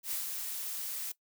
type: noise with ADSR envelope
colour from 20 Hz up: blue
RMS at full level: -34 dBFS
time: 0.03-1.12 s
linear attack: 86 ms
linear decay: 140 ms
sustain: -4 dB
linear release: 6 ms
effects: noise-tail reverb RT60 0.1 s tail -19 dB re dry